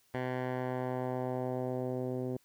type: tone with low-pass filter sweep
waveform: 10% pulse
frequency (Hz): 127.3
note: C3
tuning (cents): -47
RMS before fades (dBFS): -35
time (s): 0.14-2.37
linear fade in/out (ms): 5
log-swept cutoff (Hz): 2000 to 390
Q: 1.2
effects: white hiss -69 dBFS RMS until 2.44 s